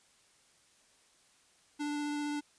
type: tone with vibrato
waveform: square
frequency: 293.7 Hz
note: D4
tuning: in tune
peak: -34 dBFS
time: 1.79-2.41 s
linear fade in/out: 20 ms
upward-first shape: sine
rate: 15 Hz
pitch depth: 9 cents each way
effects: white hiss -66 dBFS RMS until 2.58 s + resampled to 22050 Hz